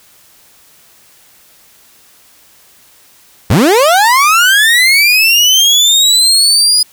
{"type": "linear sweep", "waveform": "30% pulse", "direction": "up", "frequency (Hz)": [73.42, 4978], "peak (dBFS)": -3, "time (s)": [3.5, 6.83], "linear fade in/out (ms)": 5, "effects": ["white hiss -45 dBFS RMS until 6.92 s"]}